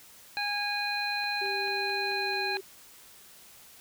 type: harmonic tone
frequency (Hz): 821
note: G#5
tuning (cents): -20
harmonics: 1 / 2 / 3 / 5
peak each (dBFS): -34 / -34 / -34 / -34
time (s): 0.37-2.57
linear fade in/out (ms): 0
type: click train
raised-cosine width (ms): 0.3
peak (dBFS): -32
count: 7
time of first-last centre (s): 1.24-2.553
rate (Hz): 4.57
type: tone with pitch glide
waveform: sine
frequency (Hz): 392 to 385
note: G4 to G4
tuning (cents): 0 to -31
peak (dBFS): -35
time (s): 1.41-2.61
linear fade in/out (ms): 10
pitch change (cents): -31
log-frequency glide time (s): 2.05-2.43
effects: white hiss -53 dBFS RMS until 3.8 s